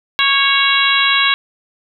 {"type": "harmonic tone with a mistuned harmonic", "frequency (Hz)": 554.4, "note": "C#5", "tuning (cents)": 0, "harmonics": [2, 3, 4, 5, 6, 7], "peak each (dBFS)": [-18, -18, -18, -18, -18, -18], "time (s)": [0.19, 1.34], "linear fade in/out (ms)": 0, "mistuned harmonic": 3, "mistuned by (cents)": -22, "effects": []}